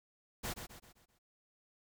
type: noise with echo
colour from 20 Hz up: pink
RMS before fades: -39 dBFS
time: 0.43-0.54 s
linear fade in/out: 20 ms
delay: 130 ms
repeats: 5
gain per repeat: -7 dB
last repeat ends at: 1.19 s
effects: none